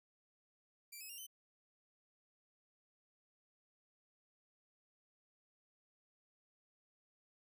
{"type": "tone with pitch steps", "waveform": "5% pulse", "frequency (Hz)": [2350, 2563, 2795, 3048], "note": ["D7", "E7", "F7", "G7"], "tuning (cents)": [1, -49, 1, -49], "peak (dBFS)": -40, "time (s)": [0.92, 1.268], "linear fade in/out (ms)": 10, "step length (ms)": 87, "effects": []}